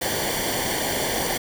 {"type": "noise with comb filter", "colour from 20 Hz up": "pink", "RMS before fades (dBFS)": -25, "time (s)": [0.01, 1.38], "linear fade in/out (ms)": 10, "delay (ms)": 0.77, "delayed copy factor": -0.75, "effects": []}